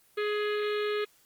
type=harmonic tone with a mistuned harmonic; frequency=418.8 Hz; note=G#4; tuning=15 cents sharp; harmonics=1 / 3 / 4 / 5 / 6 / 7 / 8 / 9 / 10; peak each=-28 / -38 / -40 / -42 / -44 / -45 / -46 / -47 / -48 dBFS; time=0.17-1.05 s; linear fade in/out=10 ms; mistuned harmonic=6; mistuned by=-26 cents; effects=white hiss -63 dBFS RMS until 1.25 s + Opus 24 kbps